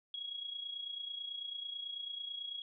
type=tone with amplitude modulation; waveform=sine; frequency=3315 Hz; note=G#7; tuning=4 cents flat; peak=-37 dBFS; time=0.14-2.62 s; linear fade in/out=2 ms; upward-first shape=sine; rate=29.1 Hz; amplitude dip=65%; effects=none